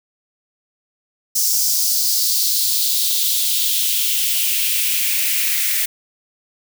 blue noise with high-pass filter sweep, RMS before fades -18 dBFS, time 1.35-5.86 s, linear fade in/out 10 ms, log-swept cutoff 5700 to 2000 Hz, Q 3.1, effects none

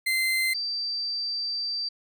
35% pulse / sine tone pair in turn, 2074 / 4669 Hz, C7 / D8, -16 / -11 cents, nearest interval octave + major second, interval 1405 cents, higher second, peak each -21 / -27 dBFS, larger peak first, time 0.06-0.54 / 0.54-1.89 s, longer second, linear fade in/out 10 ms, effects none

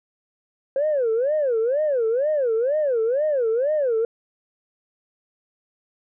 sine tone with vibrato, 523.3 Hz, C5, in tune, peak -17 dBFS, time 0.76-4.05 s, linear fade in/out 2 ms, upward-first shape sine, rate 2.1 Hz, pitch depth 290 cents each way, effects tanh soft clip ceiling -15 dBFS

